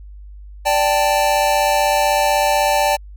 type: chord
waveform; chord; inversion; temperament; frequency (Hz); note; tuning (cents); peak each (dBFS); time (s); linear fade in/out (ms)
square; D suspended fourth; none; equal; 587.3 / 784 / 880; D5 / G5 / A5; 0 / 0 / 0; -19; 0.65-2.97; 20
effects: added 50 Hz sine -34 dBFS peak until 3.16 s